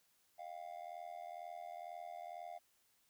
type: tone with amplitude modulation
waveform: triangle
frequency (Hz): 702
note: F5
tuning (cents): +9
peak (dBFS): -40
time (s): 0.38-2.59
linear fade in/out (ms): 20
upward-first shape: sine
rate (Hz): 82.1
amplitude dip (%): 95
effects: white hiss -75 dBFS RMS until 3.09 s